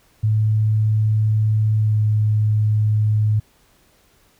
sine tone with pitch glide, 108.1 to 106.92 Hz, A2 to A2, -30 to -49 cents, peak -14 dBFS, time 0.23-3.4 s, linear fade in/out 10 ms, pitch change -19 cents, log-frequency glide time 1.77-1.99 s, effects pink hiss -57 dBFS RMS until 4.39 s

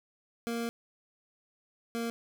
25% pulse tone pair in turn, 233.1 / 232.1 Hz, A#3 / A#3, 0 / -7 cents, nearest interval unison, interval 7 cents, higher first, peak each -28 dBFS, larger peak neither, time 0.47-0.69 / 1.95-2.1 s, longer first, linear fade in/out 0 ms, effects none

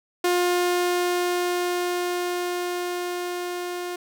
sawtooth tone with level ramp, 355.1 Hz, F4, 29 cents sharp, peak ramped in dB -15 to -25 dBFS, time 0.24-3.96 s, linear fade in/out 5 ms, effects none

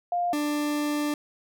sine / 40% pulse tone pair in turn, 703 / 295.6 Hz, F5 / D4, +11 / +11 cents, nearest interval octave + minor third, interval 1500 cents, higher first, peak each -23 / -24 dBFS, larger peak first, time 0.12-0.33 / 0.33-1.14 s, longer second, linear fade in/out 2 ms, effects none

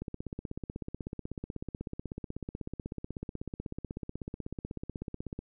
click train, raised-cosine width 3 ms, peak -24 dBFS, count 88, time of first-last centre 0.02-5.39 s, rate 16.2 Hz, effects none

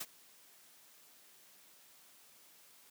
white noise with ADSR envelope, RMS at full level -39 dBFS, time 0-2.9 s, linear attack 10 ms, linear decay 42 ms, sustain -23 dB, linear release 4 ms, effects high-pass 150 Hz 12 dB/octave

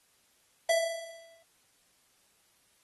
square tone with exponential decay, 663 Hz, E5, 10 cents sharp, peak -23 dBFS, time 0.69-1.43 s, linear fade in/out 5 ms, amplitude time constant 160 ms, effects white hiss -68 dBFS RMS until 2.83 s + AAC 32 kbps

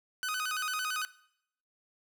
sawtooth tone with vibrato, 1371 Hz, F6, 32 cents flat, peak -28 dBFS, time 0.23-1.05 s, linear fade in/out 0 ms, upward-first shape square, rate 8.9 Hz, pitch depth 160 cents each way, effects noise-tail reverb RT60 0.7 s tail -19 dB re dry

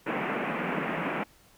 pink band-pass noise, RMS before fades -31 dBFS, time 0.06-1.24 s, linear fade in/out 10 ms, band 160 to 2600 Hz, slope 48 dB/octave, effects pink hiss -59 dBFS RMS until 1.57 s

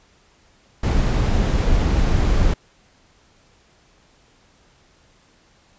brown noise, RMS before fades -17 dBFS, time 0.83-2.54 s, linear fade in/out 5 ms, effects pink hiss -56 dBFS RMS until 5.78 s + resampled to 16000 Hz

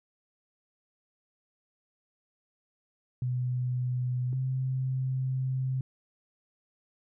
sine tone pair in turn, 125.2 / 130.59 Hz, B2 / C3, +24 / -3 cents, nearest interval minor second, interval 73 cents, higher second, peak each -27 dBFS, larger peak neither, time 3.22-4.33 / 4.33-5.81 s, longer second, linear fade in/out 2 ms, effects none

